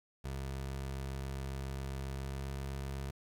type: tone with pitch glide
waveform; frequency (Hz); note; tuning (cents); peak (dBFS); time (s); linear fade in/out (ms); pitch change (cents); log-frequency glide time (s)
25% pulse; 67.3 to 68; C2 to C#2; +49 to -33; -34; 0.24-3.11; 10; +18; 2.16-2.49
effects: 10-bit